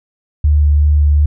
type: tone with vibrato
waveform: sine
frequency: 73.9 Hz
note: D2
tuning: 11 cents sharp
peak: -7 dBFS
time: 0.44-1.26 s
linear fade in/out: 5 ms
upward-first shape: sine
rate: 2.7 Hz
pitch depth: 13 cents each way
effects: none